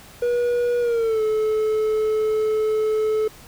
triangle tone with pitch glide, 483.1 to 432.9 Hz, B4 to A4, -38 to -28 cents, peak -16 dBFS, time 0.22-3.28 s, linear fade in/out 5 ms, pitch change -190 cents, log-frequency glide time 0.8-1.22 s, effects pink hiss -45 dBFS RMS until 3.47 s

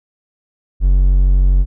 triangle tone, 46.25 Hz, F#1, in tune, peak -6 dBFS, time 0.8-1.66 s, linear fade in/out 50 ms, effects none

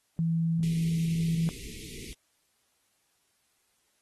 sine tone, 164.81 Hz, E3, in tune, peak -24 dBFS, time 0.19-1.49 s, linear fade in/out 0 ms
pink band-stop noise, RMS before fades -43 dBFS, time 0.63-2.13 s, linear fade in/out 0 ms, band 460 to 2000 Hz, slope 96 dB/octave
effects white hiss -72 dBFS RMS until 4.01 s + AAC 32 kbps

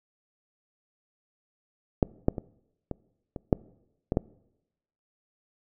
clicks, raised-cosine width 2 ms, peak -6 / -7 / -19 / -19 / -22 / -6 / -13 / -9 dBFS, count 8, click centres 2.028 / 2.284 / 2.382 / 2.913 / 3.362 / 3.528 / 4.121 / 4.171 s, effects noise-tail reverb RT60 0.9 s tail -23 dB re dry

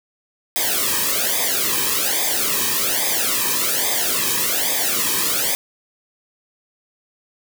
white noise with flanger, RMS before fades -20 dBFS, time 0.56-5.55 s, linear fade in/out 0 ms, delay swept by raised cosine 0.7 to 1.45 ms, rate 1.2 Hz, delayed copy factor -0.9, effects none

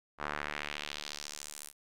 sawtooth tone with band-pass filter sweep, 74 Hz, D2, 14 cents sharp, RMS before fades -41 dBFS, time 0.18-1.73 s, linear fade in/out 50 ms, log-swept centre 1200 to 11000 Hz, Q 1.6, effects none

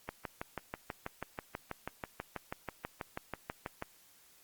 click train, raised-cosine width 0.5 ms, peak -22 dBFS, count 24, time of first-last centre 0.09-3.824 s, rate 6.16 Hz, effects white hiss -63 dBFS RMS until 4.43 s + Opus 48 kbps

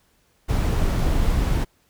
brown noise, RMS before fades -20 dBFS, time 0.48-1.65 s, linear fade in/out 20 ms, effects pink hiss -63 dBFS RMS until 1.89 s

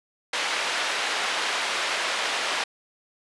white band-pass noise, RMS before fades -27 dBFS, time 0.33-2.64 s, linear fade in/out 5 ms, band 530 to 3200 Hz, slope 12 dB/octave, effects resampled to 24000 Hz

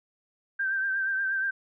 sine tone with vibrato, 1568 Hz, G6, in tune, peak -25 dBFS, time 0.59-1.51 s, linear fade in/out 10 ms, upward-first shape triangle, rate 8.4 Hz, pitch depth 46 cents each way, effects none

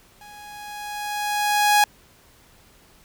sawtooth tone with level ramp, 830.6 Hz, G#5, in tune, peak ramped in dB -39 to -9 dBFS, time 0.21-1.84 s, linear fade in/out 2 ms, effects pink hiss -54 dBFS RMS until 3.04 s

